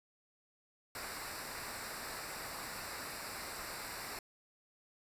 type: noise with comb filter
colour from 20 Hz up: pink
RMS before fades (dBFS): -44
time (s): 0.95-4.19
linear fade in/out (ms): 2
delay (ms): 0.31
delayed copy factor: -0.75
effects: resampled to 32000 Hz